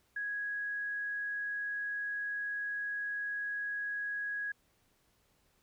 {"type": "tone", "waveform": "sine", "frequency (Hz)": 1661.2, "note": "G#6", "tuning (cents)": 0, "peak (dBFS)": -34, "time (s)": [0.16, 4.52], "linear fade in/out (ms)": 5, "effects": ["pink hiss -72 dBFS RMS until 5.62 s"]}